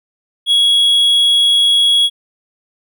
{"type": "tone", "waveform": "triangle", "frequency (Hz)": 3333, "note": "G#7", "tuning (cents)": 5, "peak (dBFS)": -7, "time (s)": [0.46, 2.1], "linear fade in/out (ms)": 50, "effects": []}